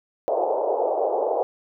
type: band-pass noise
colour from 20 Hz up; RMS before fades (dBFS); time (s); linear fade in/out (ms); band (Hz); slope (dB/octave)
pink; -23; 0.28-1.43; 0; 410 to 820; 48
effects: none